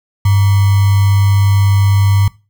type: tone with sample-and-hold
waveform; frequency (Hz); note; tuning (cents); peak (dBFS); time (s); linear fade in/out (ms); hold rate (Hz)
sine; 99.1; G2; +19; -7; 0.25-2.28; 5; 1050
effects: noise-tail reverb RT60 0.3 s tail -21 dB re dry